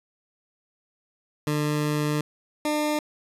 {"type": "tone pair in turn", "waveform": "20% pulse", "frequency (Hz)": [149.6, 300.7], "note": ["D3", "D4"], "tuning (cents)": [32, 41], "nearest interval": "octave", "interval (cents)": 1209, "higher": "second", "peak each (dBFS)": -18, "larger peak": "neither", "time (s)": [[1.47, 2.21], [2.65, 2.99]], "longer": "first", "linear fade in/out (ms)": 2, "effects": ["resampled to 32000 Hz"]}